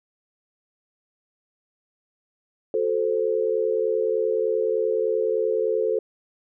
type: chord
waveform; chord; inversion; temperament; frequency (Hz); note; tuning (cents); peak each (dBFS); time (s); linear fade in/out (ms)
sine; F# diminished; none; equal; 370 / 440 / 523.3; F#4 / A4 / C5; 0 / 0 / 0; -28 / -22 / -26; 2.74-5.99; 2
effects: none